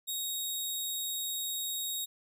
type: tone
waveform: 15% pulse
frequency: 3765 Hz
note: A#7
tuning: 16 cents sharp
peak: -26 dBFS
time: 0.07-2.06 s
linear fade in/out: 20 ms
effects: none